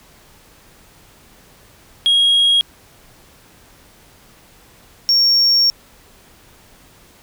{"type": "tone pair in turn", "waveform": "sine", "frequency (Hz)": [3282, 5520], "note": ["G#7", "F8"], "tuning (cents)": [-21, -21], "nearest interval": "major sixth", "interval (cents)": 900, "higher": "second", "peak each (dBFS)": -8, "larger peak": "neither", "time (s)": [[2.06, 2.61], [5.09, 5.7]], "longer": "second", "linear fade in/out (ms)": 0, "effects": ["tanh soft clip ceiling -9 dBFS", "pink hiss -48 dBFS RMS until 7.22 s"]}